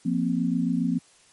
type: chord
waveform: sine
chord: F suspended fourth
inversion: none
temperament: equal with one note detuned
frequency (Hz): 174.61 / 234.3 / 261.6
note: F3 / Bb3 / C4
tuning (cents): 0 / +9 / 0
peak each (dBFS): -26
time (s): 0.05-0.99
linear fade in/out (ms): 10
effects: white hiss -57 dBFS RMS until 1.32 s + MP3 48 kbps